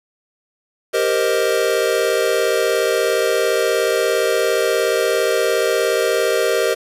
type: chord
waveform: square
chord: C minor seventh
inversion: second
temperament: equal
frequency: 392 / 466.2 / 523.3 / 622.3 Hz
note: G4 / Bb4 / C5 / Eb5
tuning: 0 / 0 / 0 / 0 cents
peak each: -22 / -20 / -23 / -22 dBFS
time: 0.93-6.75 s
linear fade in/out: 20 ms
effects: resampled to 32000 Hz + 7-bit